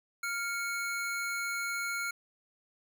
square tone pair together, 1396.9 / 2216 Hz, F6 / C#7, 0 / -1 cents, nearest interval minor sixth, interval 799 cents, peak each -35 / -37 dBFS, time 0.23-2.11 s, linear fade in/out 5 ms, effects none

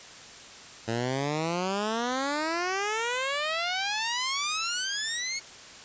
10% pulse exponential sweep, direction up, 111.2 to 2217 Hz, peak -19 dBFS, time 0.87-5.4 s, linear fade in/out 20 ms, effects white hiss -46 dBFS RMS until 5.84 s + resampled to 16000 Hz

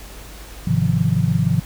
sine chord, F minor seventh, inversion first, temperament just, 104.77 / 130.96 / 157.15 / 174.61 Hz, Ab2 / C3 / Eb3 / F3, +16 / +2 / +18 / 0 cents, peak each -22 / -20 / -20 / -20 dBFS, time 0.67-1.6 s, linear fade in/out 5 ms, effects added 50 Hz sine -37 dBFS peak until 1.65 s + pink hiss -40 dBFS RMS until 1.65 s

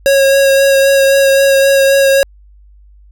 square tone with vibrato, 547 Hz, C#5, 23 cents flat, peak -7 dBFS, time 0.06-2.23 s, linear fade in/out 0 ms, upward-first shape sine, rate 3.8 Hz, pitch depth 14 cents each way, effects added 50 Hz sine -39 dBFS peak until 3.11 s

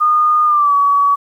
sine tone with pitch glide, 1223 to 1134.5 Hz, D#6 to C#6, -30 to +40 cents, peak -9 dBFS, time 0-1.16 s, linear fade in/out 20 ms, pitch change -130 cents, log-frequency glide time 0.45-0.75 s, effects 8-bit

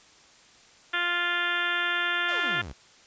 harmonic tone, 349.2 Hz, F4, in tune, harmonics 1 / 2 / 3 / 4 / 5 / 6 / 7 / 8 / 9 / 10, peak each -40 / -39 / -38 / -29 / -29 / -36 / -37 / -36 / -37 / -36 dBFS, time 0.93-2.62 s, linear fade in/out 10 ms
sawtooth exponential sweep, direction down, 783 to 56.8 Hz, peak -33 dBFS, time 2.28-2.73 s, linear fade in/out 10 ms
effects white hiss -55 dBFS RMS until 3.06 s + resampled to 16000 Hz

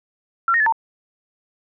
sine tone with pitch steps, 1362 / 1858 / 1729 / 906 Hz, F6 / A#6 / A6 / A#5, -44 / -6 / -31 / -50 cents, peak -14 dBFS, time 0.48-0.724 s, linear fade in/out 2 ms, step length 61 ms, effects none

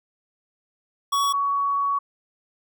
square / sine tone pair in turn, 1123 / 1123 Hz, C#6 / C#6, +22 / +22 cents, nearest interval unison, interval 0 cents, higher neither, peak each -20 dBFS, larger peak neither, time 1.12-1.33 / 1.33-1.99 s, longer second, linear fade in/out 10 ms, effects none

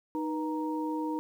sine tone cluster, 310 / 485.8 / 934 Hz, D#4 / B4 / A#5, -6 / -29 / +3 cents, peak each -31 / -39 / -36 dBFS, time 0.15-1.19 s, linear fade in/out 0 ms, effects 10-bit

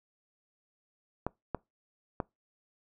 clicks, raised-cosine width 1 ms, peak -17 dBFS, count 3, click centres 1.266 / 1.547 / 2.202 s, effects noise-tail reverb RT60 0.2 s tail -24 dB re dry

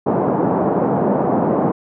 pink band-pass noise, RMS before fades -17 dBFS, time 0.06-1.72 s, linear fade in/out 10 ms, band 160 to 910 Hz, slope 24 dB/octave, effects none

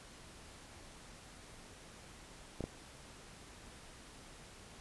clicks, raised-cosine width 2 ms, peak -25 dBFS, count 2, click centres 2.607 / 2.64 s, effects pink hiss -55 dBFS RMS until 4.8 s + resampled to 24000 Hz

